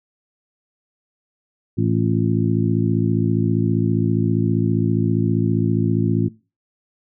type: harmonic tone with a mistuned harmonic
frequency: 55 Hz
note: A1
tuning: in tune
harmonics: 2 / 3 / 4 / 5 / 6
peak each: -20 / -22 / -23 / -24 / -25 dBFS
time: 1.77-6.29 s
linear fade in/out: 20 ms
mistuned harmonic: 6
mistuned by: +83 cents
effects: noise-tail reverb RT60 0.3 s tail -20 dB re dry